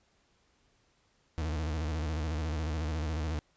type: tone with vibrato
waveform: 40% pulse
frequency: 77.78 Hz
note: D#2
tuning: in tune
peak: -30 dBFS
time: 1.38-3.39 s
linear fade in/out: 0 ms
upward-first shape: square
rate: 14 Hz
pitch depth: 79 cents each way
effects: pink hiss -70 dBFS RMS until 3.56 s + resampled to 16000 Hz